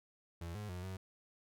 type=tone with pitch steps; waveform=35% pulse; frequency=84.7 / 104.8 / 89.9 / 94.1 Hz; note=E2 / G#2 / F#2 / F#2; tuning=+48 / +16 / -49 / +30 cents; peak=-40 dBFS; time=0.41-0.97 s; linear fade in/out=5 ms; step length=140 ms; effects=none